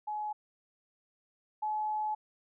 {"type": "tone pair in turn", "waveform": "sine", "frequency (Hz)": [846, 854.3], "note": ["G#5", "G#5"], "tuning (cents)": [32, 49], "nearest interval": "unison", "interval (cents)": 17, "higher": "second", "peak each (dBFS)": [-33, -30], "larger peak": "second", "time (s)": [[0.07, 0.33], [1.62, 2.15]], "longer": "second", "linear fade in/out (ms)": 10, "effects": []}